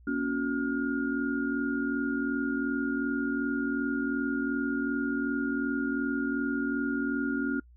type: tone cluster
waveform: sine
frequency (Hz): 237.4 / 280.1 / 364.9 / 1422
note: A#3 / C#4 / F#4 / F6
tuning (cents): +32 / +18 / -24 / +31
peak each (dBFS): -33 / -29 / -37 / -34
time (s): 0.07-7.6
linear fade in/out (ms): 5
effects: noise-tail reverb RT60 0.1 s tail -26 dB re dry + added 60 Hz sine -52 dBFS peak until 7.76 s